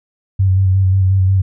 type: tone with vibrato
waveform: sine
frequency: 95 Hz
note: F#2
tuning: 46 cents sharp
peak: -9 dBFS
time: 0.39-1.42 s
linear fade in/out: 10 ms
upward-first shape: square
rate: 5.6 Hz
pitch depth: 25 cents each way
effects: none